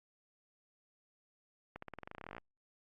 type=accelerating click train; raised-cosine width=0.5 ms; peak=-30 dBFS; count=19; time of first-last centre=1.76-2.382 s; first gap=64 ms; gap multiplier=0.92; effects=Opus 48 kbps